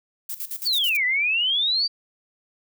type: noise with tremolo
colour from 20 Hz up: violet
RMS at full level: -30 dBFS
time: 0.29-0.97 s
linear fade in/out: 5 ms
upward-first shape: square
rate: 9.1 Hz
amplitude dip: 80%
type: exponential two-way sweep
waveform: sine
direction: down then up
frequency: 4717 to 1958 to 4717 Hz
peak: -19 dBFS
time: 0.65-1.88 s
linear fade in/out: 20 ms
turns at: 1.05 s
effects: none